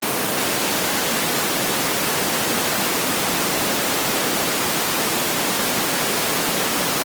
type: high-pass noise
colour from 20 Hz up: pink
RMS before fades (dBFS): -21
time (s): 0.02-7.03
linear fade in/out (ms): 10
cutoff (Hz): 200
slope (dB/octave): 12
effects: high-pass 100 Hz 12 dB/octave + Opus 24 kbps